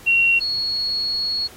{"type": "tone pair in turn", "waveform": "sine", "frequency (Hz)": [2741, 4339], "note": ["F7", "C#8"], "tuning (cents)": [-33, -38], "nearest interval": "minor sixth", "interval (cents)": 795, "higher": "second", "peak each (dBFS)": [-13, -20], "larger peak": "first", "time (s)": [[0.06, 0.4], [0.4, 1.48]], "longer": "second", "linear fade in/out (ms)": 20, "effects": ["pink hiss -44 dBFS RMS until 1.56 s", "AAC 48 kbps"]}